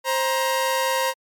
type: tone pair together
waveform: sawtooth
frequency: 527.1 / 944 Hz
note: C5 / A#5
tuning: +13 / +22 cents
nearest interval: minor seventh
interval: 1009 cents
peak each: -19 dBFS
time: 0.04-1.14 s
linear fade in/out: 50 ms
effects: MP3 96 kbps